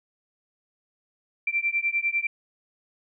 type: beating tone pair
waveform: sine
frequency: 2347 / 2357 Hz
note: D7 / D7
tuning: -2 / +6 cents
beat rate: 10 Hz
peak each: -26 dBFS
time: 1.47-2.27 s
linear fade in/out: 5 ms
effects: none